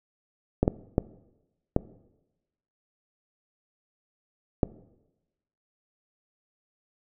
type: clicks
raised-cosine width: 2 ms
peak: -7 dBFS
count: 5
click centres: 0.63 / 0.679 / 0.981 / 1.764 / 4.632 s
effects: noise-tail reverb RT60 1.0 s tail -19 dB re dry